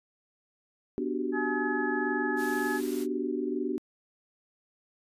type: chord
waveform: sine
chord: G major seventh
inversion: first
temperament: equal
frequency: 246.9 / 293.7 / 370 / 392 Hz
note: B3 / D4 / F#4 / G4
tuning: 0 / 0 / 0 / 0 cents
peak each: -34 / -33 / -33 / -36 dBFS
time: 0.98-3.78 s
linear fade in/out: 0 ms
type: harmonic tone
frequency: 424.7 Hz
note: G#4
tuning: 39 cents sharp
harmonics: 2 / 3 / 4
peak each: -35 / -41 / -32 dBFS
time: 1.32-2.81 s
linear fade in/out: 50 ms
type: noise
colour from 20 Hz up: white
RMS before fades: -44 dBFS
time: 2.36-3.07 s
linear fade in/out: 50 ms
effects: resampled to 32000 Hz